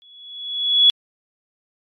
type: tone with exponential growth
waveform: sine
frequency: 3383 Hz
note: G#7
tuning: 31 cents sharp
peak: -7 dBFS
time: 0.02-0.9 s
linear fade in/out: 0 ms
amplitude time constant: 190 ms
effects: MP3 64 kbps